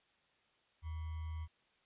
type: tone with sample-and-hold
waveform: sine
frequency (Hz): 79.9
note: D#2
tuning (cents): +47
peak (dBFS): -39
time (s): 0.82-1.48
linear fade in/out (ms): 50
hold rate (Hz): 1050
effects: white hiss -73 dBFS RMS until 1.85 s + resampled to 8000 Hz